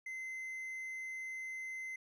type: tone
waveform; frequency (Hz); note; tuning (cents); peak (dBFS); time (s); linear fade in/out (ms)
triangle; 2061; C7; -27; -39; 0.06-1.96; 5
effects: none